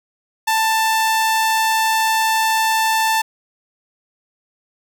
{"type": "tone", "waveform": "sawtooth", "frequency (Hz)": 886, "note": "A5", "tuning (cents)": 12, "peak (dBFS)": -11, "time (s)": [0.47, 3.22], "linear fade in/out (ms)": 10, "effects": []}